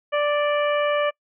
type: harmonic tone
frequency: 587 Hz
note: D5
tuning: 1 cent flat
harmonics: 1 / 2 / 3 / 4 / 5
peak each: -20 / -26 / -30 / -32 / -34 dBFS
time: 0.12-1.11 s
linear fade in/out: 20 ms
effects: noise-tail reverb RT60 0.1 s tail -26 dB re dry